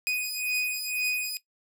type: beating tone pair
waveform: sawtooth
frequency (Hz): 2489 / 2491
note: D#7 / D#7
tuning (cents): 0 / +1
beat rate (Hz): 2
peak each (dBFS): -27 / -27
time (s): 0.07-1.37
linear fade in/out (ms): 0
effects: noise-tail reverb RT60 0.1 s tail -17 dB re dry